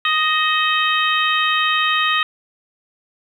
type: harmonic tone with a mistuned harmonic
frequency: 622.3 Hz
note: D#5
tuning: in tune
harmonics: 2 / 3 / 4 / 5 / 6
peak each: -19 / -21 / -22 / -23 / -24 dBFS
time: 0.05-2.23 s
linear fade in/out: 2 ms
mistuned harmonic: 4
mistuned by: +54 cents
effects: 8-bit

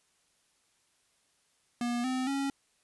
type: tone with pitch steps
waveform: square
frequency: 240 / 257.2 / 275.7 Hz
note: B3 / C4 / C#4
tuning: -49 / -30 / -9 cents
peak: -30 dBFS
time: 1.81-2.5 s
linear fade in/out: 2 ms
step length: 230 ms
effects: white hiss -71 dBFS RMS until 2.83 s + resampled to 24000 Hz

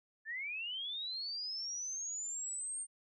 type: linear sweep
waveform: sine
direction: up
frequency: 1721 to 8800 Hz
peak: -38 dBFS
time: 0.25-2.87 s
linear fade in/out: 50 ms
effects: none

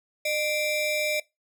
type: ring-modulated tone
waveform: 40% pulse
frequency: 1480 Hz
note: F#6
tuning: in tune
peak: -21 dBFS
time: 0.25-1.2 s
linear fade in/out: 5 ms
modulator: 873 Hz
effects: noise-tail reverb RT60 0.2 s tail -21 dB re dry

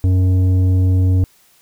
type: tone with tanh clipping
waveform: sine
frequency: 92.5 Hz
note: F#2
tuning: in tune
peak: -12 dBFS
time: 0.04-1.24 s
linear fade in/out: 0 ms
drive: 9 dB
effects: white hiss -53 dBFS RMS until 1.61 s

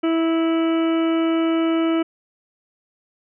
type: harmonic tone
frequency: 327.7 Hz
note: E4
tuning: 10 cents flat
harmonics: 1 / 2 / 3 / 4 / 5 / 6 / 7 / 8 / 9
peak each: -17 / -27 / -38 / -30 / -42 / -42 / -36 / -46 / -36 dBFS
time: 0.03-2.03 s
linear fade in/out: 10 ms
effects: none

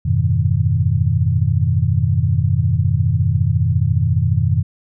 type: chord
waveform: sine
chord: F half-diminished seventh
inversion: none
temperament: equal with one note detuned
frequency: 89.3 / 103.83 / 123.47 / 155.56 Hz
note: F2 / Ab2 / Cb3 / Eb3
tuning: +39 / 0 / 0 / 0 cents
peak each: -18 / -19 / -18 / -20 dBFS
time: 0.05-4.63 s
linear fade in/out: 10 ms
effects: none

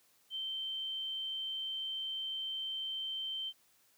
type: tone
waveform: sine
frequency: 3113 Hz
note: G7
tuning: 13 cents flat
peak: -36 dBFS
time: 0.3-3.53 s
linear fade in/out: 50 ms
effects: white hiss -69 dBFS RMS until 3.97 s + high-pass 80 Hz 12 dB/octave

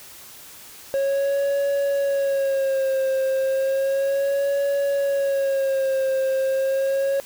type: tone with vibrato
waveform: triangle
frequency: 546 Hz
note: C#5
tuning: 26 cents flat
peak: -17 dBFS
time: 0.94-7.2 s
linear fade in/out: 0 ms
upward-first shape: sine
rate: 0.33 Hz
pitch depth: 48 cents each way
effects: white hiss -43 dBFS RMS until 7.25 s

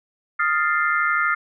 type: chord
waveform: sine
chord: F dominant seventh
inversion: third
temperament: equal with one note detuned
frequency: 1244.5 / 1396.9 / 1772.2 / 2093 Hz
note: Eb6 / F6 / A6 / C7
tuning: 0 / 0 / +12 / 0 cents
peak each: -23 / -21 / -26 / -25 dBFS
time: 0.39-1.35 s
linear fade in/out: 10 ms
effects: none

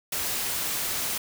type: noise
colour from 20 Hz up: white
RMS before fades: -29 dBFS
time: 0.12-1.18 s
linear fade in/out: 5 ms
effects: none

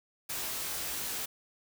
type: noise with comb filter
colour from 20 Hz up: white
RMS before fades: -36 dBFS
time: 0.29-1.26 s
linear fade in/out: 10 ms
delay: 19 ms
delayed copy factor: +0.8
effects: none

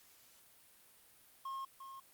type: tone with echo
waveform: triangle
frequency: 1075 Hz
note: C6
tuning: 47 cents sharp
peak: -38 dBFS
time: 1.45-1.65 s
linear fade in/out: 5 ms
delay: 350 ms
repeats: 1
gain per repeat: -8 dB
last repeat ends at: 2 s
effects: white hiss -64 dBFS RMS until 2.13 s + Opus 48 kbps

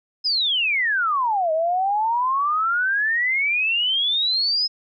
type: exponential two-way sweep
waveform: sine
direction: down then up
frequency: 5170 to 622.3 to 5170 Hz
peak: -18 dBFS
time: 0.24-4.68 s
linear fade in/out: 20 ms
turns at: 1.52 s
effects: none

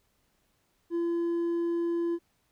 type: tone with hard clipping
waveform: sine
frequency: 340 Hz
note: F4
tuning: 46 cents flat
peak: -27 dBFS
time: 0.9-2.19 s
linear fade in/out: 50 ms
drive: 2 dB
effects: pink hiss -72 dBFS RMS until 2.51 s

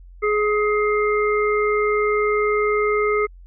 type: harmonic tone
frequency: 420 Hz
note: G#4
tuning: 19 cents sharp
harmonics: 1 / 3 / 5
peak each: -18 / -23 / -25 dBFS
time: 0.22-3.27 s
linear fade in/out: 20 ms
effects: added 44 Hz sine -40 dBFS peak until 3.46 s

